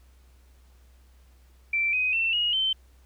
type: tone with pitch steps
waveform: sine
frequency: 2342 / 2510 / 2690 / 2883 / 3090 Hz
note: D7 / D#7 / E7 / F#7 / G7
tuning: -5 / +15 / +34 / -46 / -26 cents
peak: -22 dBFS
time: 1.73-2.73 s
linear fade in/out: 5 ms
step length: 200 ms
effects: added 63 Hz sine -53 dBFS peak until 3.05 s + pink hiss -65 dBFS RMS until 3.05 s